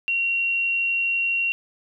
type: tone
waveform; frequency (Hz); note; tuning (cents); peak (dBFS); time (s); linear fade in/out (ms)
sine; 2746; F7; -30; -20; 0.08-1.52; 0
effects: 10-bit